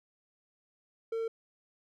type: tone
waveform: triangle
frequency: 453.1 Hz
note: A#4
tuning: 49 cents flat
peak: -29 dBFS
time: 1.12-1.28 s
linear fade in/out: 5 ms
effects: none